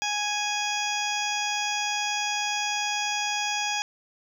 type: harmonic tone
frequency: 830.6 Hz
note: G#5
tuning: in tune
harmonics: 1 / 2 / 3 / 4 / 6 / 7 / 8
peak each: -30 / -35 / -31 / -33 / -35 / -38 / -36 dBFS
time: 0.02-3.82 s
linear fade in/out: 0 ms
effects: 9-bit

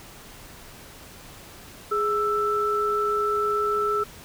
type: tone pair together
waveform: sine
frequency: 416.8 / 1323.3 Hz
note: G#4 / E6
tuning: +6 / +6 cents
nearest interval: octave + minor sixth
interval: 2000 cents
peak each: -25 / -23 dBFS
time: 1.91-4.04 s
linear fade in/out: 10 ms
effects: pink hiss -45 dBFS RMS until 4.24 s

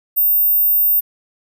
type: tone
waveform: sine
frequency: 14600 Hz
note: A#9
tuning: 37 cents flat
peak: -11 dBFS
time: 0.16-1.01 s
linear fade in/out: 20 ms
effects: none

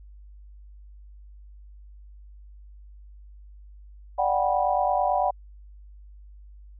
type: chord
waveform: sine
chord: G major seventh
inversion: second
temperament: just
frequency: 588 / 735 / 784 / 980 Hz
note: D5 / F#5 / G5 / B5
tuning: +2 / -12 / 0 / -14 cents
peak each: -27 / -24 / -26 / -29 dBFS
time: 4.18-5.31 s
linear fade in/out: 10 ms
effects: added 50 Hz sine -44 dBFS peak until 6.79 s

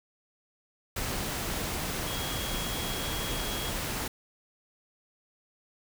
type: tone in noise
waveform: sine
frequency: 3296 Hz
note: G#7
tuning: 14 cents flat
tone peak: -39 dBFS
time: 2.07-3.7 s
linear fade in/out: 5 ms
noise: pink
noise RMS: -33 dBFS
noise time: 0.96-4.08 s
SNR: -9 dB
effects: none

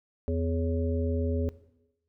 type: harmonic tone with a mistuned harmonic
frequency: 83.4 Hz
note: E2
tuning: 21 cents sharp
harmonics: 1 / 3 / 5 / 7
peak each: -28 / -33 / -33 / -36 dBFS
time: 0.28-1.49 s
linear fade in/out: 0 ms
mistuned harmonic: 7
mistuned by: -83 cents
effects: noise-tail reverb RT60 0.9 s tail -17 dB re dry

